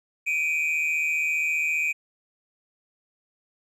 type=tone pair together; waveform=triangle; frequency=2328 / 2483 Hz; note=D7 / D#7; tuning=-16 / -4 cents; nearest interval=minor second; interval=112 cents; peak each=-24 / -22 dBFS; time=0.26-1.93 s; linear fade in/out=20 ms; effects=tanh soft clip ceiling -16 dBFS